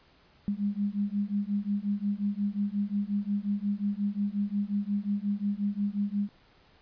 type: beating tone pair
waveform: sine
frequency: 200.4 / 206 Hz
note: G3 / G#3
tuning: +38 / -14 cents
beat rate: 5.6 Hz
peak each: -30 dBFS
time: 0.48-6.29 s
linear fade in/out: 0 ms
effects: pink hiss -61 dBFS RMS until 6.81 s + resampled to 11025 Hz